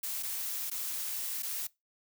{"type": "noise with dropouts", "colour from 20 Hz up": "blue", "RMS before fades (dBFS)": -36, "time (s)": [0.03, 1.67], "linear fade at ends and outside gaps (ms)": 5, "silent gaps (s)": [[0.227, 0.231], [0.7, 0.713], [1.424, 1.43]], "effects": ["noise-tail reverb RT60 0.2 s tail -21 dB re dry"]}